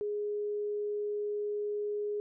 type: tone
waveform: sine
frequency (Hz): 415.3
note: G#4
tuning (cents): 0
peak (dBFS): -31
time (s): 0.01-2.2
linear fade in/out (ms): 0
effects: none